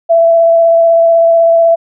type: tone with vibrato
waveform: sine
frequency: 667 Hz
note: E5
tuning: 20 cents sharp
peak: -4 dBFS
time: 0.09-1.76 s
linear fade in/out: 20 ms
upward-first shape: triangle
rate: 16 Hz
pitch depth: 13 cents each way
effects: none